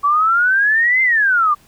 sine exponential two-way sweep, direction up then down, 1130 to 2100 to 1160 Hz, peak -11 dBFS, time 0.03-1.55 s, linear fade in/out 20 ms, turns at 1.02 s, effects pink hiss -51 dBFS RMS until 1.67 s

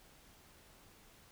silence, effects pink hiss -62 dBFS RMS until 1.31 s

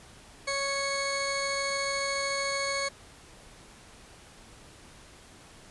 20% pulse tone pair together, 554.4 / 2204 Hz, C#5 / C#7, 0 / -11 cents, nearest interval 2 octaves, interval 2389 cents, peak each -26 dBFS, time 0.47-2.89 s, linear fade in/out 10 ms, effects pink hiss -52 dBFS RMS until 5.7 s + resampled to 24000 Hz

